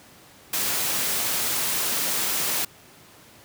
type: noise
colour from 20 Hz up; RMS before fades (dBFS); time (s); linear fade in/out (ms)
white; -25; 0.53-2.65; 5
effects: pink hiss -50 dBFS RMS until 3.44 s + high-pass 100 Hz 12 dB/octave